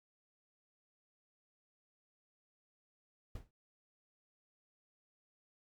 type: noise with exponential decay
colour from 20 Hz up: brown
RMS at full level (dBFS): -41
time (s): 3.35-3.51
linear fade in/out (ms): 5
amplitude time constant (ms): 34
effects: none